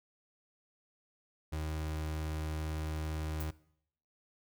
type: tone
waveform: 35% pulse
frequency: 77.78 Hz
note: D#2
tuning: in tune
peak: -33 dBFS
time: 1.52-3.51 s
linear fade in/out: 10 ms
type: noise with exponential decay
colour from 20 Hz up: violet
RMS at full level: -39 dBFS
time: 3.4-3.51 s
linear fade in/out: 5 ms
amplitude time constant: 22 ms
effects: noise-tail reverb RT60 0.7 s tail -20 dB re dry